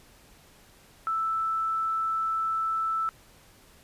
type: tone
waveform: sine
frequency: 1320 Hz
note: E6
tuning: 2 cents sharp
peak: -25 dBFS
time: 1.07-3.09 s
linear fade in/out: 0 ms
effects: pink hiss -56 dBFS RMS until 3.83 s + resampled to 32000 Hz